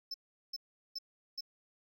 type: tone bursts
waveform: triangle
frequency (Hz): 5274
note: E8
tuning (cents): 0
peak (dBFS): -36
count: 4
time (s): 0.11-1.408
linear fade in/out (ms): 5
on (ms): 32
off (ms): 390
effects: none